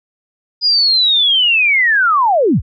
sine linear sweep, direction down, 4978 to 30.92 Hz, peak -9 dBFS, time 0.61-2.62 s, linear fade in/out 50 ms, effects none

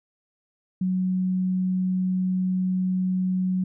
sine tone, 185 Hz, F#3, in tune, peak -21 dBFS, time 0.81-3.64 s, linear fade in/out 5 ms, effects none

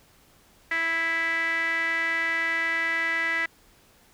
sawtooth tone with band-pass filter, 329.6 Hz, E4, in tune, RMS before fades -26 dBFS, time 0.71-3.46 s, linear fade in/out 5 ms, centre 1900 Hz, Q 8.9, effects pink hiss -58 dBFS RMS until 4.13 s

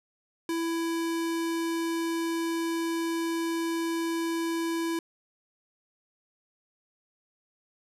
square tone, 332 Hz, E4, 12 cents sharp, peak -28 dBFS, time 0.49-4.99 s, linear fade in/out 2 ms, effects resampled to 32000 Hz

